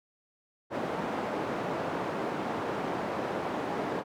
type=band-pass noise; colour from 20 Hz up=white; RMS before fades=-33 dBFS; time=0.7-4.04 s; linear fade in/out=50 ms; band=170 to 780 Hz; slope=12 dB/octave; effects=none